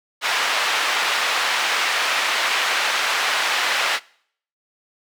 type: band-pass noise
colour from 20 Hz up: white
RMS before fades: -21 dBFS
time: 0.21-4 s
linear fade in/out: 50 ms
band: 790 to 2800 Hz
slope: 12 dB/octave
effects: noise-tail reverb RT60 0.6 s tail -23 dB re dry